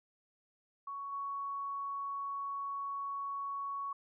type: tone with level steps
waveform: sine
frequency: 1115 Hz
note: C#6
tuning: 10 cents sharp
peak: -39 / -36 dBFS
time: 0.87-3.93 s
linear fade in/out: 5 ms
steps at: 1.12 s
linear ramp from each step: 10 ms
effects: none